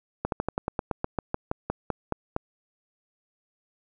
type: slowing click train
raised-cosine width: 1 ms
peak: -12 dBFS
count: 16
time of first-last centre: 0.25-2.364 s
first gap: 72 ms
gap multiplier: 1.09
effects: none